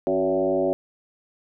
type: tone with frequency modulation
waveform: sine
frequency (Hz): 468.4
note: A#4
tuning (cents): +8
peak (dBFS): -19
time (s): 0.07-0.73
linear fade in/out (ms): 0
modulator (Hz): 97.6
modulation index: 2.1
effects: none